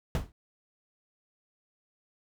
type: noise with exponential decay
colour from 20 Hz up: brown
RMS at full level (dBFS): -22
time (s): 0.15-0.32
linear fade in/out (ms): 1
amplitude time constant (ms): 35
effects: none